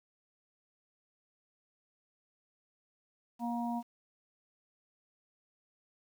harmonic tone, 236.7 Hz, A#3, 27 cents sharp, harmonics 1 / 3 / 4, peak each -34 / -39 / -40 dBFS, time 3.39-3.83 s, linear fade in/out 50 ms, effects 10-bit

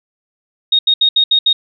sine tone bursts at uneven times, 3729 Hz, A#7, in tune, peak -8 dBFS, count 6, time 0.72-0.79 / 0.87-0.94 / 1.01-1.09 / 1.16-1.24 / 1.31-1.39 / 1.46-1.53 s, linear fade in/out 5 ms, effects none

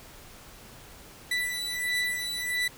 30% pulse beating tone pair, 1975.5 / 1977 Hz, B6 / B6, 0 / +1 cents, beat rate 1.5 Hz, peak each -28 / -28 dBFS, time 1.31-2.68 s, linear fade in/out 5 ms, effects pink hiss -49 dBFS RMS until 2.77 s

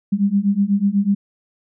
sine beating tone pair, 196 / 204.1 Hz, G3 / G#3, 0 / -30 cents, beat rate 8.1 Hz, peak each -18 / -17 dBFS, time 0.12-1.15 s, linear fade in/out 10 ms, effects none

